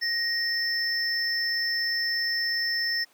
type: tone pair together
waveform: triangle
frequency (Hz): 1871 / 5292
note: A#6 / E8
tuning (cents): +6 / +6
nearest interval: octave + tritone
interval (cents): 1800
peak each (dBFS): -26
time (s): 0.01-3.05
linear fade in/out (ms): 20
effects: pink hiss -60 dBFS RMS until 3.13 s + high-pass 400 Hz 12 dB/octave